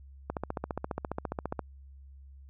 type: click train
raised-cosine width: 1 ms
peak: -18 dBFS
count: 20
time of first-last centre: 0.3-1.593 s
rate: 14.7 Hz
effects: added 68 Hz sine -48 dBFS peak until 2.49 s